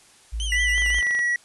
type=tone; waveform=sine; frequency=55.8 Hz; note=A1; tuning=25 cents sharp; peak=-25 dBFS; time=0.32-1.01 s; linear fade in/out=20 ms
type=tone with vibrato; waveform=sawtooth; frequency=3000 Hz; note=F#7; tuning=23 cents sharp; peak=-25 dBFS; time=0.4-1.01 s; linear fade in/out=0 ms; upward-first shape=triangle; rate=5.7 Hz; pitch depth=130 cents each way
type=tone with pitch glide; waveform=triangle; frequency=1974 to 1927.8 Hz; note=B6 to B6; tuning=-1 to -42 cents; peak=-18 dBFS; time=0.52-1.36 s; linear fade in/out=2 ms; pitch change=-41 cents; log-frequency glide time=0.87-1.18 s
type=click train; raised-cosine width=0.3 ms; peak=-21 dBFS; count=11; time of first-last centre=0.78-1.192 s; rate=24.3 Hz
effects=white hiss -53 dBFS RMS until 1.44 s + resampled to 24000 Hz